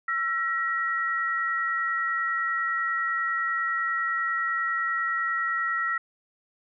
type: tone pair together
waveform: sine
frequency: 1345 / 1902.1 Hz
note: E6 / A#6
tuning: +34 / +34 cents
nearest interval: tritone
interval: 600 cents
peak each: -27 dBFS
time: 0.08-5.98 s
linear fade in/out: 5 ms
effects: none